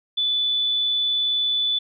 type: tone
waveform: sine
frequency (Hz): 3481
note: A7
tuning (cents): -19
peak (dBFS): -19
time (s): 0.17-1.79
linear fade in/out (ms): 10
effects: none